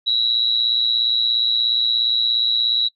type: tone with amplitude modulation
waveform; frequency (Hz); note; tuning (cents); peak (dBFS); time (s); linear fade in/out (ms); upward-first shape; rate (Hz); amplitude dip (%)
sine; 3892; B7; -26; -12; 0.06-2.89; 20; sine; 117; 70
effects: noise-tail reverb RT60 0.1 s tail -20 dB re dry